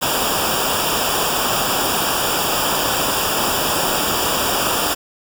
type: noise with comb filter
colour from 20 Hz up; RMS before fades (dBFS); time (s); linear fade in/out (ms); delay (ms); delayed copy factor
pink; -19; 0.01-4.95; 20; 0.48; -0.85
effects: none